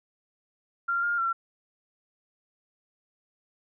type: tone with pitch steps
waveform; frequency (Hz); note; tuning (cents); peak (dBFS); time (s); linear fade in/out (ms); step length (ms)
sine; 1385 / 1411 / 1358; F6 / F6 / F6; -15 / +17 / -49; -24; 0.88-1.33; 10; 150
effects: none